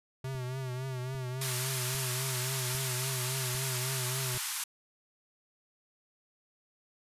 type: tone with vibrato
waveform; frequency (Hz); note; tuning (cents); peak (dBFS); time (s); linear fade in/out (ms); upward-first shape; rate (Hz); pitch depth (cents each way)
square; 129.1; C3; -23; -35; 0.24-4.38; 5; triangle; 3.6; 74
type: click train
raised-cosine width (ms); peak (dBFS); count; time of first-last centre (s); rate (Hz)
5; -35; 6; 0.35-4.35; 1.25
type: band-pass noise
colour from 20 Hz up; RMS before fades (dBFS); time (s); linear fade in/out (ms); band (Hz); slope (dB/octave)
white; -36; 1.41-4.64; 5; 870 to 13000; 48
effects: resampled to 32000 Hz